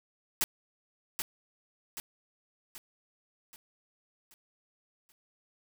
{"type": "noise with echo", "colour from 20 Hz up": "white", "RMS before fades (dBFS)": -28, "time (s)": [0.41, 0.44], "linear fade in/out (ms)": 0, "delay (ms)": 780, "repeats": 6, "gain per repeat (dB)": -6, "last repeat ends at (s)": 5.12, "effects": []}